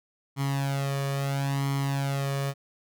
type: tone with flanger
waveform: sawtooth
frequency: 138.59 Hz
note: C#3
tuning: in tune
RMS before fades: -28 dBFS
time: 0.36-2.54 s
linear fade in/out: 50 ms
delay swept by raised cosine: 0.94 to 1.72 ms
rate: 0.74 Hz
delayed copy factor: +0.75
effects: none